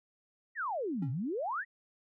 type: exponential two-way sweep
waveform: sine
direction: down then up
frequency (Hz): 1975.5 to 116.54 to 1975.5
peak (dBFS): -32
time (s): 0.55-1.65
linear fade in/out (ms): 50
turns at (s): 1.1
type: tone with exponential decay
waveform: triangle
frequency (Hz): 273.7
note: C#4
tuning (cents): -22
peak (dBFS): -30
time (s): 1.02-1.2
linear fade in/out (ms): 5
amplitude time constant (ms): 37
effects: none